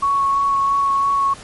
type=tone with vibrato; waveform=sine; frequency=1108.7 Hz; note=C#6; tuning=in tune; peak=-14 dBFS; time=0.02-1.34 s; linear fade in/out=10 ms; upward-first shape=sine; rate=3 Hz; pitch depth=11 cents each way; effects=pink hiss -39 dBFS RMS until 1.43 s + MP3 48 kbps